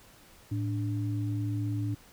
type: tone pair together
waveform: sine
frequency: 109.21 / 292.4 Hz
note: A2 / D4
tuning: -12 / -7 cents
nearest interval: octave + perfect fourth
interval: 1705 cents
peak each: -29 / -35 dBFS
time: 0.51-1.95 s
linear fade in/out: 10 ms
effects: pink hiss -56 dBFS RMS until 2.12 s